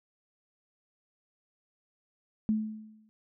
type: tone with exponential decay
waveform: sine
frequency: 216.5 Hz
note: A3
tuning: 28 cents flat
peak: -22 dBFS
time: 2.49-3.09 s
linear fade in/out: 0 ms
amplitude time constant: 130 ms
effects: none